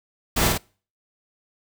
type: noise with echo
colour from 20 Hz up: pink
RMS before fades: -21 dBFS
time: 0.36-0.48 s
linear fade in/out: 10 ms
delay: 50 ms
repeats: 2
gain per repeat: -2 dB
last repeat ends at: 0.58 s
effects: noise-tail reverb RT60 0.4 s tail -25 dB re dry